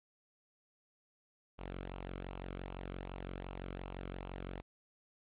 sawtooth tone with flanger, 45.86 Hz, F#1, 15 cents flat, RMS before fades -45 dBFS, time 1.58-4.62 s, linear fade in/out 20 ms, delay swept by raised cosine 0.52 to 1.14 ms, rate 2.6 Hz, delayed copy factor -0.5, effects resampled to 8000 Hz + 12-bit

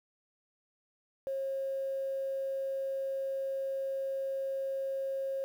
sine tone, 540 Hz, C#5, 45 cents flat, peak -31 dBFS, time 1.27-5.44 s, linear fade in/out 0 ms, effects tanh soft clip ceiling -27 dBFS + 10-bit

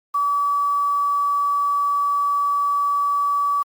sine tone with quantisation, 1146 Hz, D6, 43 cents flat, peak -17 dBFS, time 0.14-3.63 s, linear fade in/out 10 ms, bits 7, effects Opus 48 kbps

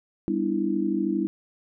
sine chord, E minor seventh, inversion first, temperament just, 197.78 / 247.2 / 296.7 / 329.6 Hz, G3 / B3 / D4 / E4, +16 / +2 / +18 / 0 cents, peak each -28 / -32 / -28 / -26 dBFS, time 0.28-1.27 s, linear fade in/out 0 ms, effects none

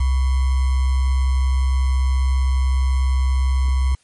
sine tone with sample-and-hold, 65.41 Hz, C2, in tune, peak -14 dBFS, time 0-3.95 s, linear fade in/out 5 ms, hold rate 1050 Hz, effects white hiss -59 dBFS RMS until 4.03 s + MP3 48 kbps

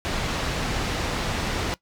pink low-pass noise, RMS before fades -27 dBFS, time 0.05-1.74 s, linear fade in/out 0 ms, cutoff 5200 Hz, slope 12 dB/octave, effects noise-tail reverb RT60 0.1 s tail -19 dB re dry

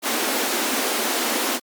pink high-pass noise, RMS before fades -23 dBFS, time 0.02-1.6 s, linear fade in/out 50 ms, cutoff 220 Hz, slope 96 dB/octave, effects Opus 48 kbps

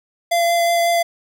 square tone with vibrato, 684 Hz, F5, 36 cents flat, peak -15 dBFS, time 0.31-1.03 s, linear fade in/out 10 ms, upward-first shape triangle, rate 5.5 Hz, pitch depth 11 cents each way, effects none

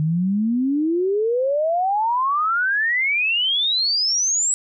sine exponential sweep, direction up, 149.7 to 7900 Hz, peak -17 dBFS, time 0-4.54 s, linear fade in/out 0 ms, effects none

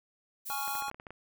violet noise, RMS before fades -39 dBFS, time 0.45-0.82 s, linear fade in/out 20 ms
square chord, Db major, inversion second, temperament equal, 830.6 / 1108.7 / 1396.9 Hz, Ab5 / Db6 / F6, 0 / 0 / 0 cents, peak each -37 / -41 / -41 dBFS, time 0.5-0.9 s, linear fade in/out 0 ms
clicks, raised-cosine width 0.5 ms, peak -30 dBFS, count 9, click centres 0.678 / 0.753 / 0.823 / 0.883 / 0.914 / 0.945 / 0.999 / 1.068 / 1.106 s
effects none

